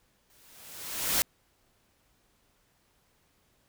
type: noise with exponential growth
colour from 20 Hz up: white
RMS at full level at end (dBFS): -24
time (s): 0.3-1.22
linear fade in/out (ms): 0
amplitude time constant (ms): 200
effects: pink hiss -69 dBFS RMS until 3.68 s